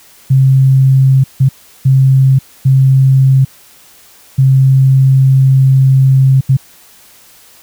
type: tone bursts at uneven times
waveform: sine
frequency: 133.4 Hz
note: C3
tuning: 34 cents sharp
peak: -4 dBFS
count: 6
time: 0.3-1.24 / 1.4-1.49 / 1.85-2.39 / 2.65-3.45 / 4.38-6.41 / 6.49-6.57 s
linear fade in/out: 10 ms
effects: white hiss -42 dBFS RMS until 7.62 s